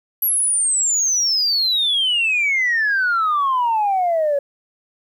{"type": "exponential sweep", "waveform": "sine", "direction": "down", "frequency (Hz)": [11840, 554.4], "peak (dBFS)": -14, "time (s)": [0.22, 4.39], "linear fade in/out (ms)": 5, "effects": ["tanh soft clip ceiling -12 dBFS", "9-bit"]}